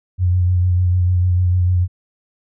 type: tone with vibrato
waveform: sine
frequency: 90 Hz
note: F#2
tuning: 47 cents flat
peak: -12 dBFS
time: 0.18-1.88 s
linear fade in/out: 50 ms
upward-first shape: sine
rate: 6.7 Hz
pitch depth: 27 cents each way
effects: none